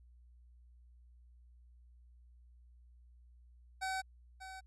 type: tone with echo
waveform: 25% pulse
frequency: 760 Hz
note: F#5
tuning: 46 cents sharp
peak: -32 dBFS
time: 3.81-4.02 s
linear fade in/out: 20 ms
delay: 590 ms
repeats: 1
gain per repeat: -11 dB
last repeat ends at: 4.61 s
effects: added 60 Hz sine -58 dBFS peak until 4.66 s + resampled to 24000 Hz